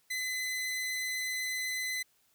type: tone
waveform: sawtooth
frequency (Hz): 2023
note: B6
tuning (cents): +41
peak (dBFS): -29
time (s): 0.1-2.03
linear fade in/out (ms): 10
effects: white hiss -70 dBFS RMS until 2.34 s